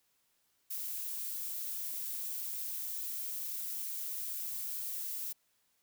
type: noise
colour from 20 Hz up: violet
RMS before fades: -39 dBFS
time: 0.7-5.33 s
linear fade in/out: 10 ms
effects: white hiss -75 dBFS RMS until 5.82 s